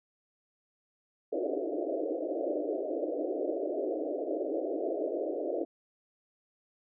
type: band-pass noise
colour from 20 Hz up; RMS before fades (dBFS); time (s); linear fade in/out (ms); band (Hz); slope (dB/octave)
pink; -33; 1.32-5.65; 10; 290 to 670; 96
effects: none